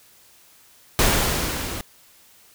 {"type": "noise with level ramp", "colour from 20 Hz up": "pink", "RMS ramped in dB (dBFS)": [-17, -31], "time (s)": [0.99, 1.81], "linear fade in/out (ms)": 0, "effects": ["white hiss -53 dBFS RMS until 2.54 s"]}